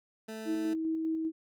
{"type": "tone", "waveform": "20% pulse", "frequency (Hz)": 220, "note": "A3", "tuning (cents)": 0, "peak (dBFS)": -34, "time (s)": [0.28, 0.74], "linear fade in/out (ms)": 10}
{"type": "tone with tremolo", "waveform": "sine", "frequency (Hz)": 321.3, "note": "E4", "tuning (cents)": -44, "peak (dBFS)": -28, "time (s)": [0.45, 1.32], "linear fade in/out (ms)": 50, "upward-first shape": "square", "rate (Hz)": 5, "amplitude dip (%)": 25}
{"effects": []}